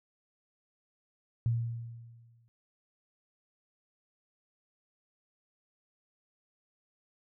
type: tone with exponential decay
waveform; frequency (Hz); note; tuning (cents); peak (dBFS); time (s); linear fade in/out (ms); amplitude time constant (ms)
sine; 116.54; A#2; 0; -24; 1.46-2.48; 0; 220
effects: none